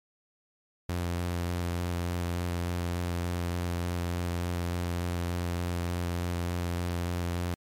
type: tone with vibrato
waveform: sawtooth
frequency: 87.31 Hz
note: F2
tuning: in tune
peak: -25 dBFS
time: 0.89-7.54 s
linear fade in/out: 0 ms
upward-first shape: square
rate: 3.4 Hz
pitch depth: 11 cents each way
effects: MP3 64 kbps